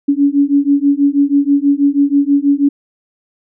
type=beating tone pair; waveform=sine; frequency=280 / 286.2 Hz; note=C#4 / D4; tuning=+18 / -45 cents; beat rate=6.2 Hz; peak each=-12 dBFS; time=0.08-2.69 s; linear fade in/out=10 ms; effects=none